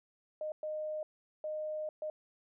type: tone bursts at uneven times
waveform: sine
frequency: 615 Hz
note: D#5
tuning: 20 cents flat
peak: -35 dBFS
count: 4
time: 0.41-0.52 / 0.63-1.03 / 1.44-1.89 / 2.02-2.1 s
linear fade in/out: 2 ms
effects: none